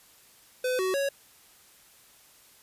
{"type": "tone with pitch steps", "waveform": "square", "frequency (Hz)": [506, 374.6, 555], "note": ["B4", "F#4", "C#5"], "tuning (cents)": [42, 21, 2], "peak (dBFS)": -26, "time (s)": [0.64, 1.09], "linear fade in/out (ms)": 5, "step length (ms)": 150, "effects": ["white hiss -57 dBFS RMS until 2.62 s", "resampled to 32000 Hz"]}